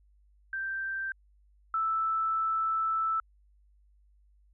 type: tone pair in turn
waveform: sine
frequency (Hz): 1568 / 1318.5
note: G6 / E6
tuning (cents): 0 / 0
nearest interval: minor third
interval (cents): 300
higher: first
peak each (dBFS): -31 / -26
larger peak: second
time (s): 0.53-1.12 / 1.74-3.2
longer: second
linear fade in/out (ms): 2
effects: added 50 Hz sine -60 dBFS peak until 4.53 s